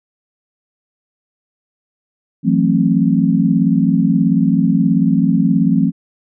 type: chord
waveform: sine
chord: F# half-diminished seventh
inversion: third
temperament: just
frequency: 166.5 / 185 / 222 / 266.4 Hz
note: E3 / F#3 / A3 / C4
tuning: +18 / 0 / +16 / +31 cents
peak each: -16 dBFS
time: 2.43-5.92 s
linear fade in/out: 50 ms
effects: none